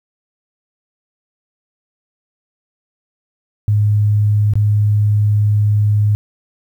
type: tone with dropouts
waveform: sine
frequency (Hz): 104.6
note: G#2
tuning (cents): +13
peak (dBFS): -10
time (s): 3.68-6.15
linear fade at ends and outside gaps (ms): 0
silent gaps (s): 4.536-4.555
effects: 8-bit